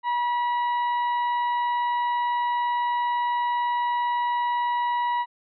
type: harmonic tone with a mistuned harmonic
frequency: 964 Hz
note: B5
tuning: 42 cents flat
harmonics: 1 / 2 / 3 / 4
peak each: -22 / -34 / -43 / -45 dBFS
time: 0.03-5.26 s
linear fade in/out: 50 ms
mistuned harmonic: 2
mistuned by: +17 cents
effects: none